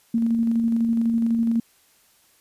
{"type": "tone with tremolo", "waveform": "sine", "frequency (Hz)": 230, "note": "A#3", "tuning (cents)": -23, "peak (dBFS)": -17, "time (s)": [0.14, 1.6], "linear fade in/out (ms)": 5, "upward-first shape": "square", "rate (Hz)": 12, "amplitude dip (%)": 25, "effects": ["white hiss -59 dBFS RMS until 2.4 s", "resampled to 32000 Hz"]}